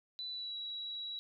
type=tone with pitch glide; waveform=sine; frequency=3983 to 3892 Hz; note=B7 to B7; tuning=+14 to -26 cents; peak=-39 dBFS; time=0.19-1.19 s; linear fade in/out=0 ms; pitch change=-40 cents; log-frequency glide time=0.3-0.56 s; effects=none